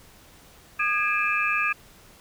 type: tone cluster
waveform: sine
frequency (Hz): 1216 / 1654 / 2395 / 2598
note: D#6 / G#6 / D7 / E7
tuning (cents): -40 / -8 / +33 / -26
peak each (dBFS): -27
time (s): 0.79-1.73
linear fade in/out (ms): 10
effects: pink hiss -52 dBFS RMS until 2.2 s